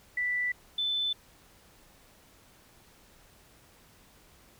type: tone pair in turn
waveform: sine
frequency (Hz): 1974 / 3517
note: B6 / A7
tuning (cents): -1 / -1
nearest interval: minor seventh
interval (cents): 1000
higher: second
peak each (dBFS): -27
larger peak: neither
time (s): 0.17-0.52 / 0.78-1.13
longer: neither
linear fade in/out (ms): 5
effects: pink hiss -59 dBFS RMS until 4.59 s